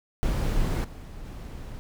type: noise with level steps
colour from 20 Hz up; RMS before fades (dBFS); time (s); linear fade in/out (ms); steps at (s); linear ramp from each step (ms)
brown; -25 / -40 / -38; 0.23-1.79; 0; 0.84 / 1.25; 5
effects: none